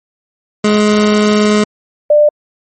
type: tone pair in turn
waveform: 25% pulse / sine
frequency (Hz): 210.4 / 595.1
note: G#3 / D5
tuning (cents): +23 / +23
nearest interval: octave + tritone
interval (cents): 1800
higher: second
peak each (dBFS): -4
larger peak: neither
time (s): 0.64-1.64 / 2.1-2.29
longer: first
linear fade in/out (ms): 5
effects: MP3 32 kbps